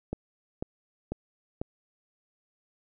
click train, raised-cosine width 2 ms, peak -18 dBFS, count 4, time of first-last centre 0.13-1.615 s, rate 2.02 Hz, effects none

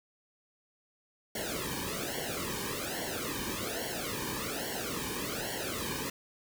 pink noise with flanger, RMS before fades -36 dBFS, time 1.35-6.1 s, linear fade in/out 5 ms, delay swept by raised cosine 0.8 to 1.5 ms, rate 1.2 Hz, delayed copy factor -1, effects none

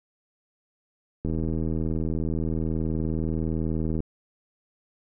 click train, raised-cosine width 3 ms, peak -16 dBFS, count 221, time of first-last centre 1.25-4.003 s, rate 79.9 Hz, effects none

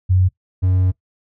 sine / triangle tone pair in turn, 92.5 / 92.5 Hz, F#2 / F#2, 0 / 0 cents, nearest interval unison, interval 0 cents, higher neither, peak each -11 dBFS, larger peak neither, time 0.09-0.29 / 0.62-0.92 s, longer second, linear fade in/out 20 ms, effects noise-tail reverb RT60 0.1 s tail -19 dB re dry

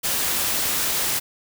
white noise, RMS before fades -23 dBFS, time 0.03-1.2 s, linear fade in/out 20 ms, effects none

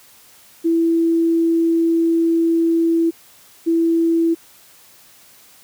sine tone pair in turn, 331.6 / 331.6 Hz, E4 / E4, +10 / +10 cents, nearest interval unison, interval 0 cents, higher neither, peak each -13 dBFS, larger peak neither, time 0.64-3.11 / 3.66-4.35 s, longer first, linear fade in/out 20 ms, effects white hiss -48 dBFS RMS until 5.63 s + high-pass 60 Hz 12 dB/octave

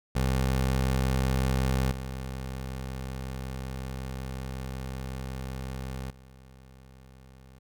20% pulse tone with level steps, 65.41 Hz, C2, in tune, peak -19 / -29 / -45 dBFS, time 0.15-7.59 s, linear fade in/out 10 ms, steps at 1.91 / 6.1 s, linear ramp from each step 5 ms, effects none

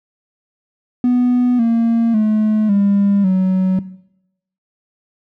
triangle tone with pitch steps, 246.9 / 230.4 / 214.9 / 200.5 / 187.12 Hz, B3 / A#3 / A3 / G3 / F#3, 0 / -20 / -41 / +39 / +20 cents, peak -8 dBFS, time 1.04-3.79 s, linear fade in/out 2 ms, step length 550 ms, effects noise-tail reverb RT60 0.8 s tail -19 dB re dry + tanh soft clip ceiling -6 dBFS

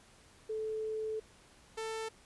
sine / sawtooth tone pair in turn, 436.1 / 444.2 Hz, A4 / A4, -15 / +16 cents, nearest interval unison, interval 31 cents, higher second, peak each -34 / -33 dBFS, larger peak second, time 0.49-1.2 / 1.77-2.09 s, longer first, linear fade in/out 10 ms, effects pink hiss -61 dBFS RMS until 2.25 s + resampled to 24000 Hz

